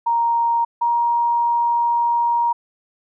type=tone pair in turn; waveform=sine; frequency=934 / 943.2 Hz; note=A#5 / A#5; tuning=+3 / +20 cents; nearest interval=unison; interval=17 cents; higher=second; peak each=-15 dBFS; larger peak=neither; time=0.06-0.65 / 0.81-2.53 s; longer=second; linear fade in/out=10 ms; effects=none